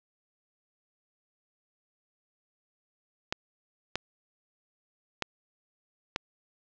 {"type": "clicks", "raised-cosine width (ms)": 0.2, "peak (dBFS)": -11, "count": 4, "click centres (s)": [3.325, 3.956, 5.223, 6.161], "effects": ["low-pass 5000 Hz 12 dB/octave", "8-bit"]}